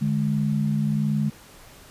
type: tone pair together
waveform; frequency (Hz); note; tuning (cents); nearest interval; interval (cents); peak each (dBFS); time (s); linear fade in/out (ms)
sine; 148.63 / 210; D3 / G#3; +21 / +19; tritone; 598; -23; 0.01-1.3; 10
effects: pink hiss -48 dBFS RMS until 1.9 s + resampled to 32000 Hz